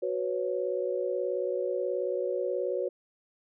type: chord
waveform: sine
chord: F# suspended fourth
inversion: none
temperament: equal with one note detuned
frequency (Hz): 370 / 495.9 / 554.4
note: F#4 / B4 / C#5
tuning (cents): 0 / +7 / 0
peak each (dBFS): -32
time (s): 0.02-2.89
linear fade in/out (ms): 10
effects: none